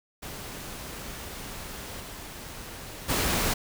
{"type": "noise with level steps", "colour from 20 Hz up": "pink", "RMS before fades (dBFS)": [-39, -41, -26], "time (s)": [0.22, 3.54], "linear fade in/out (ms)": 10, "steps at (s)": [1.99, 3.08], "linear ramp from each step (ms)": 20, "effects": []}